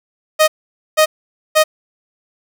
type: tone bursts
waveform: sawtooth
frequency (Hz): 622.3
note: D#5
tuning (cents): 0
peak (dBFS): -4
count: 3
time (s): 0.39-1.64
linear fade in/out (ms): 20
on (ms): 90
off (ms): 490
effects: none